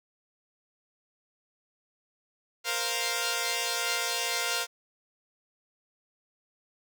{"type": "chord", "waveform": "5% pulse", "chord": "Bb suspended second", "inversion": "none", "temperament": "equal", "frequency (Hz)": [466.2, 523.3, 698.5], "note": ["Bb4", "C5", "F5"], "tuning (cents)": [0, 0, 0], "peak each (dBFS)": [-21, -22, -20], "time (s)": [2.64, 4.67], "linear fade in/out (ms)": 50, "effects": []}